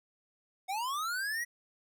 square linear sweep, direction up, 726 to 1951 Hz, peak -33 dBFS, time 0.68-1.45 s, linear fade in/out 20 ms, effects none

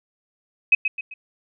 sine tone with echo, 2540 Hz, D#7, 35 cents sharp, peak -10 dBFS, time 0.72-0.75 s, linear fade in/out 5 ms, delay 130 ms, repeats 3, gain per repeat -8 dB, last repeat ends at 1.14 s, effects none

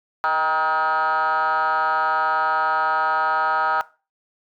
sine tone with frequency modulation, 1108.7 Hz, C#6, in tune, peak -15 dBFS, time 0.24-3.81 s, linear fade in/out 0 ms, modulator 161 Hz, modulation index 2.3, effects noise-tail reverb RT60 0.3 s tail -19 dB re dry + tanh soft clip ceiling -15 dBFS

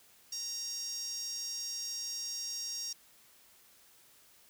sawtooth tone with high-pass filter, 932.3 Hz, A#5, in tune, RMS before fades -39 dBFS, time 0.32-2.93 s, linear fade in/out 5 ms, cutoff 5600 Hz, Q 8.2, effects white hiss -62 dBFS RMS until 4.49 s

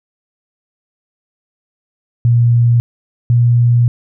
sine tone pair in turn, 118.8 / 119.83 Hz, A#2 / A#2, +33 / +48 cents, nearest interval unison, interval 15 cents, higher second, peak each -7 dBFS, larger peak neither, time 2.25-2.8 / 3.3-3.88 s, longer second, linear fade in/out 0 ms, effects none

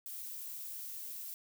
violet noise, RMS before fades -44 dBFS, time 0.06-1.34 s, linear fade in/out 0 ms, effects none

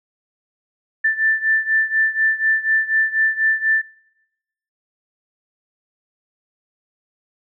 sine beating tone pair, 1768 / 1772.1 Hz, A6 / A6, +8 / +12 cents, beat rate 4.1 Hz, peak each -17 / -20 dBFS, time 1.04-3.82 s, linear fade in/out 10 ms, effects noise-tail reverb RT60 1.0 s tail -24 dB re dry

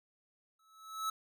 square tone with exponential growth, 1300 Hz, E6, 24 cents flat, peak -32 dBFS, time 0.59-1.1 s, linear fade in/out 5 ms, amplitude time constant 110 ms, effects none

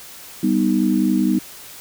sine chord, G augmented, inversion none, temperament equal, 196 / 246.9 / 311.1 Hz, G3 / B3 / D#4, 0 / 0 / 0 cents, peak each -19 dBFS, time 0.43-1.39 s, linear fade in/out 5 ms, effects white hiss -39 dBFS RMS until 1.8 s

